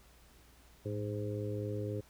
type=harmonic tone with a mistuned harmonic; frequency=103.8 Hz; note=G#2; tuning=in tune; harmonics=1 / 2 / 3 / 4 / 5; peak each=-37 / -47 / -43 / -41 / -43 dBFS; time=0.85-2.01 s; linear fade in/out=10 ms; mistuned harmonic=1; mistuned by=+61 cents; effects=added 60 Hz sine -62 dBFS peak until 2.09 s + pink hiss -63 dBFS RMS until 2.09 s